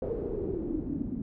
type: noise with low-pass filter sweep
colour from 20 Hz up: pink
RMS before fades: -33 dBFS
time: 0.02-1.22 s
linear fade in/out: 2 ms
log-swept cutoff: 490 to 240 Hz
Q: 6.5
effects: none